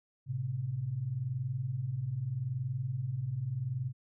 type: tone pair together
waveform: sine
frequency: 110 / 130.81 Hz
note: A2 / C3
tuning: 0 / 0 cents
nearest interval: minor third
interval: 300 cents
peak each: -38 / -33 dBFS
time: 0.26-3.93 s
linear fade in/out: 50 ms
effects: none